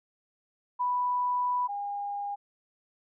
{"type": "tone pair in turn", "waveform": "sine", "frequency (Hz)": [987.8, 810.8], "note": ["B5", "G#5"], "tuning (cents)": [0, -42], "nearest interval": "minor third", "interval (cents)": 342, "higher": "first", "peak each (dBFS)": [-25, -31], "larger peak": "first", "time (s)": [[0.79, 1.68], [1.68, 2.36]], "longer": "first", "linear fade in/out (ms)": 20, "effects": []}